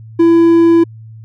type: tone with hard clipping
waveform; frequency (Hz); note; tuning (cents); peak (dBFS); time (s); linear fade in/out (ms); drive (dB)
triangle; 334.3; E4; +24; -6; 0.19-0.84; 10; 6
effects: added 111 Hz sine -31 dBFS peak until 1.24 s